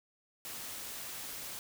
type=noise; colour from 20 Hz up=white; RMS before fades=-43 dBFS; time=0.45-1.59 s; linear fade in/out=0 ms; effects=none